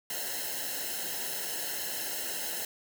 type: noise with comb filter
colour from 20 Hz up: white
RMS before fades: -35 dBFS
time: 0.1-2.65 s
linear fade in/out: 2 ms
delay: 0.85 ms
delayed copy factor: -0.9
effects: none